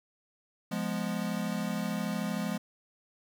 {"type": "chord", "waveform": "square", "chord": "F diminished", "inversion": "none", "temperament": "equal", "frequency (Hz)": [174.61, 207.7, 246.9], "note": ["F3", "Ab3", "Cb4"], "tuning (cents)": [0, 0, 0], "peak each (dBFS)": [-36, -34, -38], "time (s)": [0.71, 2.58], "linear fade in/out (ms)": 10, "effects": ["10-bit"]}